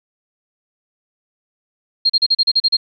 sine tone bursts, 4222 Hz, C8, 15 cents sharp, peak -10 dBFS, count 9, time 2.05-2.769 s, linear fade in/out 10 ms, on 47 ms, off 37 ms, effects none

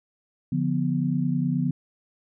sine chord, B diminished, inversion first, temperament equal with one note detuned, 144.89 / 174.61 / 246.9 Hz, D3 / F3 / B3, -23 / 0 / 0 cents, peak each -26 dBFS, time 0.52-1.71 s, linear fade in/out 5 ms, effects none

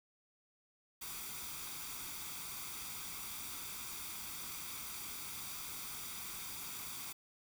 white noise with comb filter, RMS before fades -45 dBFS, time 1.01-7.13 s, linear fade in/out 10 ms, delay 0.85 ms, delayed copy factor +0.6, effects none

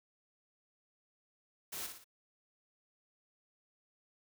white noise with echo, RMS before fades -42 dBFS, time 1.72-1.87 s, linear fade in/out 10 ms, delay 58 ms, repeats 3, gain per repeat -6 dB, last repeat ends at 2.044 s, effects none

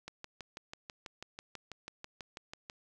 click train, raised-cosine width 0.2 ms, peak -26 dBFS, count 17, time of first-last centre 0.08-2.699 s, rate 6.11 Hz, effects none

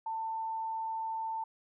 sine tone, 893 Hz, A5, 25 cents sharp, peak -33 dBFS, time 0.06-1.44 s, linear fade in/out 5 ms, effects none

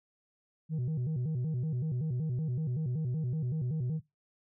sine tone with vibrato, 140 Hz, C#3, 18 cents sharp, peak -27 dBFS, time 0.69-4.01 s, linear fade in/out 50 ms, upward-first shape square, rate 5.3 Hz, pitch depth 210 cents each way, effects noise-tail reverb RT60 0.2 s tail -20 dB re dry + tanh soft clip ceiling -29 dBFS

